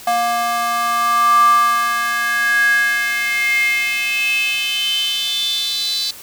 square tone with high-pass filter sweep, 235.8 Hz, A#3, 20 cents sharp, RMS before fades -17 dBFS, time 0.07-6.11 s, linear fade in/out 5 ms, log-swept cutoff 810 to 4200 Hz, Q 9.3, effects white hiss -37 dBFS RMS until 6.22 s

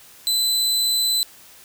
sawtooth tone, 4021 Hz, B7, 30 cents sharp, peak -15 dBFS, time 0.27-1.23 s, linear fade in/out 0 ms, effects white hiss -47 dBFS RMS until 1.64 s

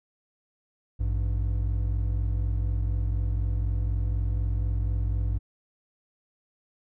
triangle tone pair together, 55.95 / 100 Hz, A1 / G2, +30 / +35 cents, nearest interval minor seventh, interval 1005 cents, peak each -23 / -27 dBFS, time 0.99-5.39 s, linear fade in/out 20 ms, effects none

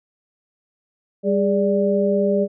sine tone cluster, 199 / 410 / 586 Hz, G3 / G#4 / D5, +26 / -22 / -4 cents, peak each -20 dBFS, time 1.23-2.48 s, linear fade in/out 50 ms, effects none

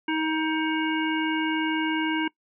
harmonic tone with a mistuned harmonic, 315.3 Hz, D#4, 23 cents sharp, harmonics 1 / 3 / 5 / 7 / 9, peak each -25 / -30 / -32 / -33 / -35 dBFS, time 0.08-2.28 s, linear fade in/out 5 ms, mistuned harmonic 7, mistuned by +17 cents, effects noise-tail reverb RT60 0.1 s tail -22 dB re dry

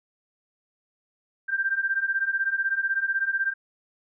sine beating tone pair, 1568 / 1584 Hz, G6 / G6, 0 / +18 cents, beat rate 16 Hz, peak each -27 / -25 dBFS, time 1.48-3.54 s, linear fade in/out 20 ms, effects none

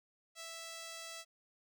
5% pulse tone, 659.3 Hz, E5, in tune, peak -34 dBFS, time 0.35-1.25 s, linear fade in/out 50 ms, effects none

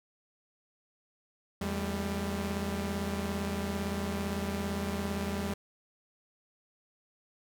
sawtooth tone cluster, 82.9 / 197.6 / 215.3 Hz, E2 / G3 / A3, +10 / +14 / -37 cents, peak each -33 / -30 / -35 dBFS, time 1.61-5.54 s, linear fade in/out 5 ms, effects none

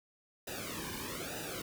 pink noise with flanger, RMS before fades -41 dBFS, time 0.47-1.62 s, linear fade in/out 5 ms, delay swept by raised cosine 0.91 to 1.53 ms, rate 1.1 Hz, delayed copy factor -1, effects none

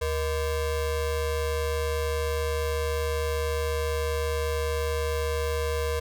square ring-modulated tone, 274.6 Hz, C#4, 16 cents flat, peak -23 dBFS, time 0.01-6 s, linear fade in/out 10 ms, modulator 200 Hz, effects none

